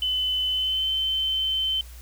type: tone with pitch glide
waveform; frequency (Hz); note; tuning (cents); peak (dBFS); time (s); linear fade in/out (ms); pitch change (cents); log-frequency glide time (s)
sine; 3024 to 3079; F#7 to G7; +37 to -32; -22; 0.02-1.81; 2; +31; 0.48-0.89
effects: added 60 Hz sine -40 dBFS peak until 2.01 s + white hiss -50 dBFS RMS until 2.01 s